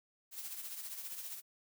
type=noise with tremolo; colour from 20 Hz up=blue; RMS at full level=-42 dBFS; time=0.31-1.42 s; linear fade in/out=50 ms; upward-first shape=triangle; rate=15 Hz; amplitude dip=60%; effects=none